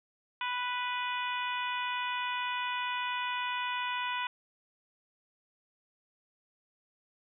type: harmonic tone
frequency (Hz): 493.9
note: B4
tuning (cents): 0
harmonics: 2 / 3 / 4 / 5 / 6 / 7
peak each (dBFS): -34 / -39 / -41 / -39 / -41 / -44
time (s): 0.41-4.27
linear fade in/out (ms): 2
effects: none